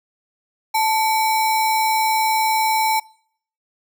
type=tone with sample-and-hold; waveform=sine; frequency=880 Hz; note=A5; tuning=in tune; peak=-15 dBFS; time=0.74-3 s; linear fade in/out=10 ms; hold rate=3150 Hz; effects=noise-tail reverb RT60 0.6 s tail -24 dB re dry